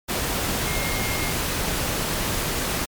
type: tone in noise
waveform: sine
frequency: 2134 Hz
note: C7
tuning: 34 cents sharp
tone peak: -31 dBFS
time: 0.66-1.33 s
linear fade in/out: 20 ms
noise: pink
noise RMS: -25 dBFS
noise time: 0.08-2.86 s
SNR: -9 dB
effects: MP3 96 kbps